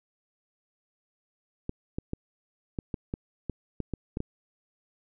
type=clicks; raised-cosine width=3 ms; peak=-18 dBFS; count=11; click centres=1.694 / 1.985 / 2.134 / 2.788 / 2.942 / 3.139 / 3.497 / 3.803 / 3.937 / 4.171 / 4.204 s; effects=none